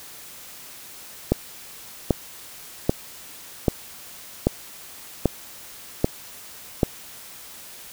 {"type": "click train", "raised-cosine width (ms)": 2, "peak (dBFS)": -3, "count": 8, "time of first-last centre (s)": [1.32, 6.832], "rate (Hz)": 1.27, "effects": ["white hiss -42 dBFS RMS until 7.92 s"]}